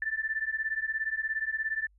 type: beating tone pair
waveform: sine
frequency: 1758 / 1775 Hz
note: A6 / A6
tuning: -2 / +15 cents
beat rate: 17 Hz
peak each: -32 / -32 dBFS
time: 0.02-1.87 s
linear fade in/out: 2 ms
effects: added 50 Hz sine -60 dBFS peak until 1.98 s